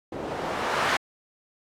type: noise with low-pass filter sweep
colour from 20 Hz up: blue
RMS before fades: -28 dBFS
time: 0.12-0.97 s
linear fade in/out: 5 ms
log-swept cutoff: 400 to 1500 Hz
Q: 1.1
effects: AAC 64 kbps